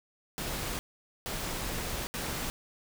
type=noise bursts at uneven times; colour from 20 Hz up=pink; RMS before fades=-35 dBFS; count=3; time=0.38-0.79 / 1.26-2.07 / 2.14-2.5 s; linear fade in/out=0 ms; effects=none